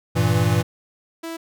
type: chord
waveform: square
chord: E diminished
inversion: first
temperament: equal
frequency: 98 / 116.54 / 164.81 Hz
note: G2 / Bb2 / E3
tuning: 0 / 0 / 0 cents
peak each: -22 / -20 / -23 dBFS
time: 0.15-0.63 s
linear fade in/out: 20 ms
type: tone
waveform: sawtooth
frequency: 329.6 Hz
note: E4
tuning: in tune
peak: -25 dBFS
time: 1.23-1.37 s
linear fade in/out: 10 ms
effects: none